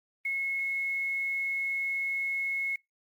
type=tone with quantisation; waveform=sine; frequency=2179 Hz; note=C#7; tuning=30 cents flat; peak=-28 dBFS; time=0.25-2.76 s; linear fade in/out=5 ms; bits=9; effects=noise-tail reverb RT60 0.2 s tail -26 dB re dry + Opus 32 kbps